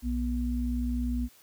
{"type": "tone pair together", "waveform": "sine", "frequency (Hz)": [60.2, 243.6], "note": ["B1", "B3"], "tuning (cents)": [-44, -24], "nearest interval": "2 octaves", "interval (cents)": 2420, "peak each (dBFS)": [-29, -30], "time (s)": [0.02, 1.29], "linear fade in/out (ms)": 50, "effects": ["white hiss -58 dBFS RMS until 1.42 s"]}